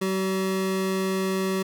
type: tone pair together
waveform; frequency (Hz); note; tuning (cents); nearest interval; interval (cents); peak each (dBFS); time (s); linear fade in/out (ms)
square; 190.35 / 379.6; F#3 / F#4; +49 / +44; octave; 1195; -27; 0.01-1.63; 10
effects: none